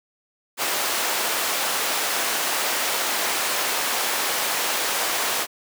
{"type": "high-pass noise", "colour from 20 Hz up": "pink", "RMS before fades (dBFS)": -24, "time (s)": [0.57, 5.47], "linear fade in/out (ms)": 50, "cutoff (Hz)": 610, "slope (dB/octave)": 12, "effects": []}